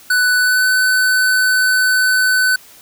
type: tone with pitch glide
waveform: square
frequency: 1491 to 1509.2 Hz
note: F#6 to F#6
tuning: +13 to +34 cents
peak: -12 dBFS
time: 0.1-2.56 s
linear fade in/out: 5 ms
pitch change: +21 cents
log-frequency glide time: 0.39-0.67 s
effects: white hiss -43 dBFS RMS until 2.81 s